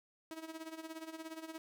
sawtooth tone with tremolo, 321.3 Hz, E4, 44 cents flat, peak -38 dBFS, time 0.31-1.58 s, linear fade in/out 0 ms, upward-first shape sine, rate 17 Hz, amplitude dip 75%, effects none

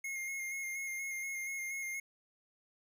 square tone with vibrato, 2143 Hz, C7, 41 cents sharp, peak -38 dBFS, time 0.04-2 s, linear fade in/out 5 ms, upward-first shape square, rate 4.2 Hz, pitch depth 21 cents each way, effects none

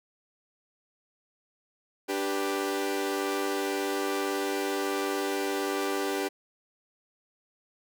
sawtooth chord, G major, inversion second, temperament equal, 293.7 / 392 / 493.9 Hz, D4 / G4 / B4, 0 / 0 / 0 cents, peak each -29 / -26 / -32 dBFS, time 2.08-6.29 s, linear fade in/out 20 ms, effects none

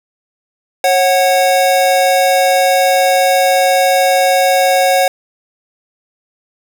square tone pair together, 546 / 739.8 Hz, C#5 / F#5, -26 / 0 cents, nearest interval perfect fourth, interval 526 cents, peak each -13 / -12 dBFS, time 0.84-5.08 s, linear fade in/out 2 ms, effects none

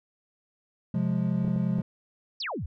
triangle chord, F minor, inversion second, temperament equal with one note detuned, 130.81 / 176.13 / 207.7 Hz, C3 / F3 / Ab3, 0 / +15 / 0 cents, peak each -28 / -25 / -27 dBFS, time 0.94-1.82 s, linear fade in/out 5 ms
clicks, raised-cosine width 2 ms, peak -26 dBFS, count 4, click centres 1.449 / 1.48 / 1.562 / 1.786 s
sine exponential sweep, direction down, 5760 to 62.1 Hz, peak -30 dBFS, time 2.4-2.66 s, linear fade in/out 5 ms
effects none

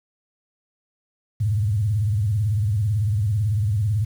sine tone with vibrato, 104.4 Hz, G#2, 10 cents sharp, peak -18 dBFS, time 1.4-4.05 s, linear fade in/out 10 ms, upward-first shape sine, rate 18 Hz, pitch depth 180 cents each way, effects 8-bit

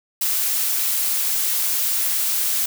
blue noise, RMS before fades -21 dBFS, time 0.21-2.66 s, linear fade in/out 5 ms, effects none

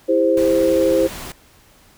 sine chord, C major, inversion first, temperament equal with one note detuned, 329.6 / 401.9 / 523.3 Hz, E4 / G4 / C5, 0 / +43 / 0 cents, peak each -18 / -20 / -15 dBFS, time 0.08-1.08 s, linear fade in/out 20 ms
pink noise, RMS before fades -32 dBFS, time 0.37-1.32 s, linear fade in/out 2 ms
effects pink hiss -51 dBFS RMS until 1.97 s

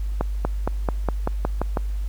accelerating click train, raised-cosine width 1 ms, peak -8 dBFS, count 9, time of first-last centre 0.21-1.772 s, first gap 240 ms, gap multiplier 0.94, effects added 50 Hz sine -23 dBFS peak until 2.08 s + pink hiss -51 dBFS RMS until 2.08 s

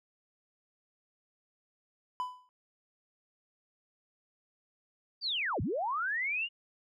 triangle tone with exponential decay, 1000 Hz, B5, 21 cents sharp, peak -27 dBFS, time 2.2-2.49 s, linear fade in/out 0 ms, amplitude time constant 63 ms
sine linear two-way sweep, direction down then up, 4798 to 67.2 to 2904 Hz, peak -30 dBFS, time 5.21-6.49 s, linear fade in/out 50 ms, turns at 5.61 s
effects none

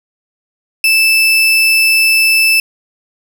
35% pulse tone, 2637 Hz, E7, in tune, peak -6 dBFS, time 0.84-2.6 s, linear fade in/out 2 ms, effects none

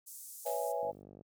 white band-pass noise, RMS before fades -49 dBFS, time 0.06-0.73 s, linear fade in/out 20 ms, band 6800 to 14000 Hz, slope 24 dB/octave
sine chord, C# minor seventh, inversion third, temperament equal, 493.9 / 554.4 / 659.3 / 830.6 Hz, B4 / C#5 / E5 / G#5, 0 / 0 / 0 / 0 cents, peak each -38 dBFS, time 0.45-0.92 s, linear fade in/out 20 ms
blue noise with exponential decay, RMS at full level -44 dBFS, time 0.46-1.02 s, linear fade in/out 0 ms, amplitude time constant 120 ms
click train, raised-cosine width 2 ms, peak -38 dBFS, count 20, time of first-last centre 0.83-1.211 s, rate 49.9 Hz
effects high-pass 100 Hz 12 dB/octave

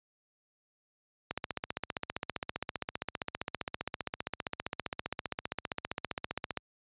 click train, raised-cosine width 0.3 ms, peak -17 dBFS, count 81, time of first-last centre 1.31-6.573 s, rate 15.2 Hz, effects high-pass 60 Hz 12 dB/octave + resampled to 8000 Hz

